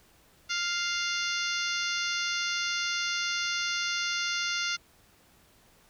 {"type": "harmonic tone with a mistuned harmonic", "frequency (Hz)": 698.5, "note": "F5", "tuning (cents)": 0, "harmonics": [2, 3, 4, 5, 6, 7, 8, 9], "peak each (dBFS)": [-33, -35, -36, -37, -38, -38, -39, -40], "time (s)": [0.49, 4.77], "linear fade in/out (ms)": 20, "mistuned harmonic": 6, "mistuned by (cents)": 32, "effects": ["pink hiss -61 dBFS RMS until 5.89 s"]}